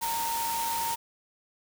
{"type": "tone in noise", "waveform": "sine", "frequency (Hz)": 922, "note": "A#5", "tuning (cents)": -19, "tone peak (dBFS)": -29, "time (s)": [0.01, 0.96], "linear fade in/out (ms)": 20, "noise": "white", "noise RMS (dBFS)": -34, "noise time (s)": [0.01, 0.96], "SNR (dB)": 2, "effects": []}